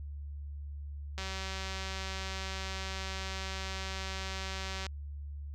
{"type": "click train", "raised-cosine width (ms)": 0.2, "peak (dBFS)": -22, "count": 705, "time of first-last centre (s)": [1.18, 4.866], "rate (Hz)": 191, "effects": ["added 72 Hz sine -39 dBFS peak until 5.54 s"]}